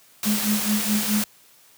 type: noise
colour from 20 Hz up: white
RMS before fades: -26 dBFS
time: 0.23-1.24 s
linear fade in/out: 2 ms
type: tone with tremolo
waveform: sine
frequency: 210.4 Hz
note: G#3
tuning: 23 cents sharp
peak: -18 dBFS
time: 0.25-1.24 s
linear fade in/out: 20 ms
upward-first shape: sine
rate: 4.7 Hz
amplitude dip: 90%
effects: white hiss -54 dBFS RMS until 1.77 s + high-pass 80 Hz 12 dB/octave